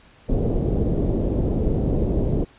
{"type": "low-pass noise", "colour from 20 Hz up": "pink", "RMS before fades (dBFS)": -21, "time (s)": [0.28, 2.45], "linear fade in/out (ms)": 20, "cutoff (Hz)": 510, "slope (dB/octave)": 24, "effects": ["pink hiss -52 dBFS RMS until 2.58 s", "resampled to 8000 Hz"]}